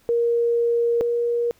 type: tone pair in turn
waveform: sine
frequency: 470 / 473.8 Hz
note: A#4 / A#4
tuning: +14 / +28 cents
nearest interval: unison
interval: 14 cents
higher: second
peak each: -17 / -19 dBFS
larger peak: first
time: 0.09-1.01 / 1.01-1.51 s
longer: first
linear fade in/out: 0 ms
effects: pink hiss -59 dBFS RMS until 1.59 s